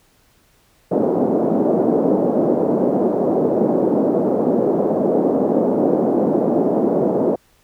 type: band-pass noise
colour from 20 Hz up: pink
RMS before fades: -17 dBFS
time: 0.91-7.36 s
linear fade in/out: 10 ms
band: 220 to 620 Hz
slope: 24 dB/octave
effects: pink hiss -57 dBFS RMS until 7.63 s